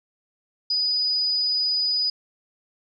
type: tone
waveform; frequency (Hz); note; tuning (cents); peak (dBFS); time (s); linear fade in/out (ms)
sine; 4959; D#8; -7; -20; 0.7-2.1; 5
effects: none